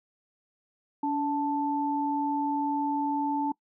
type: tone pair together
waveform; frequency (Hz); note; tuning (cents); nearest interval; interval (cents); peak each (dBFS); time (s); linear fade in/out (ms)
sine; 286 / 880; D4 / A5; -46 / 0; octave + perfect fifth; 1946; -28; 1.03-3.52; 5
effects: noise-tail reverb RT60 0.1 s tail -23 dB re dry